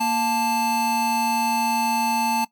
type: tone pair together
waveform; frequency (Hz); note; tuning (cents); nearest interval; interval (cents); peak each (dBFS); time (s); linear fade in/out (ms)
square; 233.1 / 880.1; A#3 / A5; 0 / 0; octave + major seventh; 2300; -27 / -21; 0-2.45; 10
effects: noise-tail reverb RT60 0.1 s tail -18 dB re dry + MP3 96 kbps